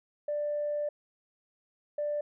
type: tone pair in turn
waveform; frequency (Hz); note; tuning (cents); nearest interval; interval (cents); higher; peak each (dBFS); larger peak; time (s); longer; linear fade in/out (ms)
sine; 590 / 590; D5 / D5; +8 / +8; unison; 0; neither; -28; neither; 0.28-0.89 / 1.98-2.21; first; 5
effects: tanh soft clip ceiling -24 dBFS